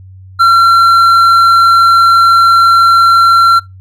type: tone with hard clipping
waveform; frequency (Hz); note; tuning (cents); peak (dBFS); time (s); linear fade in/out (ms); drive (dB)
sine; 1363; F6; -43; -4; 0.39-3.6; 20; 5
effects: noise-tail reverb RT60 0.2 s tail -24 dB re dry + added 94 Hz sine -31 dBFS peak until 3.8 s